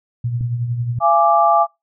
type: tone with tremolo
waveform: sine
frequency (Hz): 119.8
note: A#2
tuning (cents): +48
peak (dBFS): -16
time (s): 0.24-0.99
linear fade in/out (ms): 5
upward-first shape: triangle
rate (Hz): 11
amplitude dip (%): 60
type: click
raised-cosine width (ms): 5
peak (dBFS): -17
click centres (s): 0.41
type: chord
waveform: sine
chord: D diminished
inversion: first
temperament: equal with one note detuned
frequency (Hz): 680.5 / 830.6 / 1174.7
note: F5 / Ab5 / D6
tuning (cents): -45 / 0 / 0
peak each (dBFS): -15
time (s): 1-1.67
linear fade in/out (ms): 50
effects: noise-tail reverb RT60 0.2 s tail -23 dB re dry